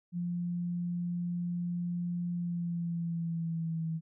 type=tone with pitch glide; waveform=sine; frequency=174.61 to 161.98 Hz; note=F3 to E3; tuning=0 to -30 cents; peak=-31 dBFS; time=0.12-4.01 s; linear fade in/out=50 ms; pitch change=-130 cents; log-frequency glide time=2.32-3.9 s; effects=none